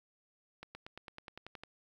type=accelerating click train; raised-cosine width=0.3 ms; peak=-30 dBFS; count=11; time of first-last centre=0.63-1.636 s; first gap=120 ms; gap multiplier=0.96; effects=10-bit